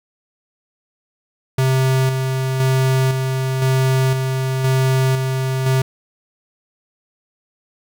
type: tone with tremolo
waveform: square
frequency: 131.5 Hz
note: C3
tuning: 9 cents sharp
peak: -14 dBFS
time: 1.58-5.82 s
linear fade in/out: 5 ms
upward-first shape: square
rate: 0.98 Hz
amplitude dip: 40%
effects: 9-bit